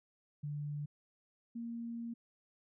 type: tone pair in turn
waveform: sine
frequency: 146.83 / 233.1 Hz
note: D3 / A#3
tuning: 0 / 0 cents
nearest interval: minor sixth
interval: 800 cents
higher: second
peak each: -37 / -39 dBFS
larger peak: first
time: 0.43-0.86 / 1.55-2.14 s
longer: second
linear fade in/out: 10 ms
effects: none